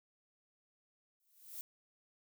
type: noise with exponential growth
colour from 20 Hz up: violet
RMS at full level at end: -42 dBFS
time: 1.2-1.61 s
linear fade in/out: 1 ms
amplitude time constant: 87 ms
effects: none